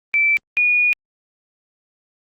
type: tone pair in turn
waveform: sine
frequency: 2327 / 2451 Hz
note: D7 / D#7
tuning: -17 / -27 cents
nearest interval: minor second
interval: 90 cents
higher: second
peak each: -13 dBFS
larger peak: neither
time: 0.14-0.37 / 0.57-0.93 s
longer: second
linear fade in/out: 0 ms
effects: Opus 32 kbps